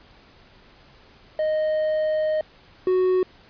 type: tone pair in turn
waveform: triangle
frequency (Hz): 620 / 369.5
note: D#5 / F#4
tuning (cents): -6 / -2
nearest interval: major sixth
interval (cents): 896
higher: first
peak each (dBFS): -18 / -15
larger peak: second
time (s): 1.39-2.41 / 2.87-3.23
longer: first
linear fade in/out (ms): 2
effects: pink hiss -52 dBFS RMS until 3.49 s + resampled to 11025 Hz